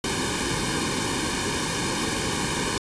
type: noise with comb filter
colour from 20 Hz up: pink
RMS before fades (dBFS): -26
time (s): 0.04-2.78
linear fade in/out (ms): 2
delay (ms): 1.5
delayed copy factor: -0.9
effects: resampled to 22050 Hz